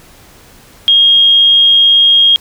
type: tone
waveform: sine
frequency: 3251 Hz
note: G#7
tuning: 38 cents flat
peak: -4 dBFS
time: 0.88-2.36 s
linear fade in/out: 0 ms
effects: pink hiss -41 dBFS RMS until 2.4 s